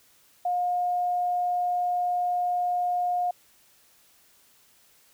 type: tone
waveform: sine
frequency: 714 Hz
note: F5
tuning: 38 cents sharp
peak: -23 dBFS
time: 0.45-3.31 s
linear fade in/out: 5 ms
effects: white hiss -60 dBFS RMS until 5.13 s